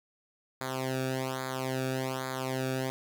sawtooth tone with flanger, 130.81 Hz, C3, in tune, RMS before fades -33 dBFS, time 0.61-2.9 s, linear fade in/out 0 ms, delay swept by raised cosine 0.35 to 0.99 ms, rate 1.2 Hz, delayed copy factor -0.9, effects none

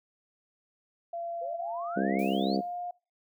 sine tone with pitch glide, 682 to 708.5 Hz, F5 to F5, -41 to +25 cents, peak -33 dBFS, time 1.13-2.91 s, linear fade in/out 5 ms, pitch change +66 cents, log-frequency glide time 1.52-2.78 s
sine exponential sweep, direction up, 493.9 to 4700 Hz, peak -38 dBFS, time 1.41-2.57 s, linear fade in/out 10 ms
harmonic tone, 66.6 Hz, C2, 31 cents sharp, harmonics 3 / 4 / 5 / 6 / 7 / 8 / 9, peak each -30 / -32 / -34 / -36 / -37 / -38 / -39 dBFS, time 1.96-2.61 s, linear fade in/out 10 ms
blue noise with exponential decay, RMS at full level -48 dBFS, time 2.19-2.84 s, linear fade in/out 1 ms, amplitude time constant 140 ms
effects noise-tail reverb RT60 0.3 s tail -23 dB re dry

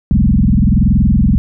sine tone with frequency modulation, 130.81 Hz, C3, in tune, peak -7 dBFS, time 0.11-1.38 s, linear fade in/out 0 ms, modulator 21.1 Hz, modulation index 4.6, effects none

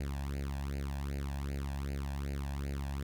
sawtooth tone with flanger, 69.6 Hz, C#2, 8 cents sharp, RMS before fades -37 dBFS, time 0-3.03 s, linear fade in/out 5 ms, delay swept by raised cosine 0.43 to 1.2 ms, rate 2.6 Hz, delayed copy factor +0.9, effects none

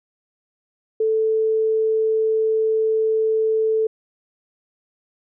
sine tone, 440 Hz, A4, in tune, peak -16 dBFS, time 1-3.87 s, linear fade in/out 5 ms, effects none

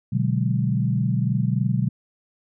sine chord, G# half-diminished seventh, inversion first, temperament equal, 123.47 / 146.83 / 185 / 207.7 Hz, B2 / D3 / F#3 / G#3, 0 / 0 / 0 / 0 cents, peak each -22 / -25 / -25 / -28 dBFS, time 0.12-1.89 s, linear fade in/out 10 ms, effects none

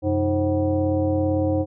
sine tone with frequency modulation, 311.1 Hz, D#4, in tune, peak -18 dBFS, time 0.02-1.66 s, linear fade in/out 50 ms, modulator 220 Hz, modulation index 1.3, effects none

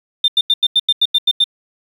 sine tone bursts, 3600 Hz, A7, 39 cents sharp, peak -8 dBFS, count 10, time 0.24-1.442 s, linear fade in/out 5 ms, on 41 ms, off 88 ms, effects tanh soft clip ceiling -4 dBFS + 7-bit

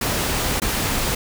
pink noise with dropouts, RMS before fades -22 dBFS, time 0.01-1.15 s, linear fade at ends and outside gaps 5 ms, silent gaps 0.6-0.618 s, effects none

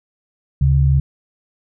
sine tone pair together, 72.68 / 137.2 Hz, D2 / C#3, -17 / -17 cents, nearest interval major seventh, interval 1100 cents, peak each -14 / -13 dBFS, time 0.61-1 s, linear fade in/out 5 ms, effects none

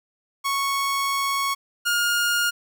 sawtooth tone pair in turn, 1106 / 1419.6 Hz, C#6 / F6, -4 / +28 cents, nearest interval major third, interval 432 cents, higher second, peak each -18 / -16 dBFS, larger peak second, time 0.44-1.55 / 1.85-2.51 s, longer first, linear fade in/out 20 ms, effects none

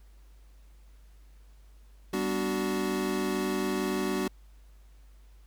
square chord, G major seventh, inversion none, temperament equal with one note detuned, 196 / 246.9 / 293.7 / 373.2 Hz, G3 / B3 / D4 / F#4, 0 / 0 / 0 / +15 cents, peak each -34 / -36 / -35 / -32 dBFS, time 2.13-4.28 s, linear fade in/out 5 ms, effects added 50 Hz sine -51 dBFS peak until 5.46 s + pink hiss -67 dBFS RMS until 5.46 s

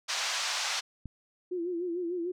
white band-pass noise, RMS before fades -32 dBFS, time 0.08-0.81 s, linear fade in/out 20 ms, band 680 to 6200 Hz, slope 24 dB/octave
click, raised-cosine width 5 ms, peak -28 dBFS, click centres 1.057 s
sine tone with vibrato, 349.2 Hz, F4, in tune, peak -30 dBFS, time 1.51-2.32 s, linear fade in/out 10 ms, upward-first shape sine, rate 6.7 Hz, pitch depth 79 cents each way
effects none

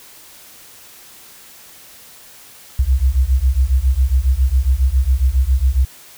sine beating tone pair, 61.8 / 69.1 Hz, B1 / C#2, +2 / -5 cents, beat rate 7.3 Hz, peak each -14 dBFS, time 2.79-5.85 s, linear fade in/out 5 ms, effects tanh soft clip ceiling -4 dBFS + white hiss -42 dBFS RMS until 6.17 s

